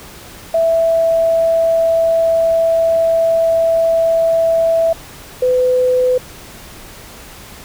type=tone pair in turn; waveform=sine; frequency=659.3 / 504.4 Hz; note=E5 / B4; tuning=0 / +36 cents; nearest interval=perfect fourth; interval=464 cents; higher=first; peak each=-10 dBFS; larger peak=neither; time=0.54-4.93 / 5.42-6.18 s; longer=first; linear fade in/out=5 ms; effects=pink hiss -36 dBFS RMS until 7.64 s